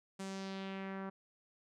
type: tone with low-pass filter sweep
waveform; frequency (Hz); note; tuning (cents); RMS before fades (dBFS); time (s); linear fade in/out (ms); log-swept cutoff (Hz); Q
sawtooth; 193; G3; -27; -43; 0.19-1.1; 10; 8700 to 1300; 1.8
effects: none